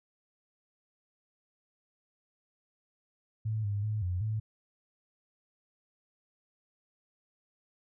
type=tone with pitch steps; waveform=sine; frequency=109.3 / 101.8 / 107.3 / 89.9 / 108.8 Hz; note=A2 / G#2 / A2 / F#2 / A2; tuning=-11 / -34 / -43 / -49 / -19 cents; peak=-29 dBFS; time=3.45-4.4 s; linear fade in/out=10 ms; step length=190 ms; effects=none